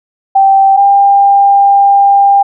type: tone pair in turn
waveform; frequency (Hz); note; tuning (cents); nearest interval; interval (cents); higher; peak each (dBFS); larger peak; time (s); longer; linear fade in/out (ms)
sine; 780 / 797.8; G5 / G5; -9 / +30; unison; 39; second; -3; neither; 0.35-0.77 / 0.77-2.43; second; 10
effects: none